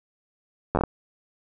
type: slowing click train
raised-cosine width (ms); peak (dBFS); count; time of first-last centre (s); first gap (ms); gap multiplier
1; -8; 6; 0.75-0.837; 10; 1.28
effects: none